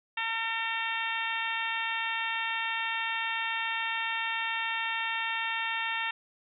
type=harmonic tone; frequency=453.4 Hz; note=A#4; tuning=48 cents flat; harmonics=2 / 3 / 4 / 5 / 6 / 7 / 8; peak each=-36 / -39 / -34 / -38 / -35 / -41 / -41 dBFS; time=0.17-6.11 s; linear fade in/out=5 ms; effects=none